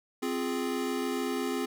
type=chord; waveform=square; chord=F minor; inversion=second; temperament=equal; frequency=261.6 / 349.2 / 415.3 Hz; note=C4 / F4 / Ab4; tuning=0 / 0 / 0 cents; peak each=-33 / -36 / -35 dBFS; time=0.22-1.66 s; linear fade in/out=10 ms; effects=none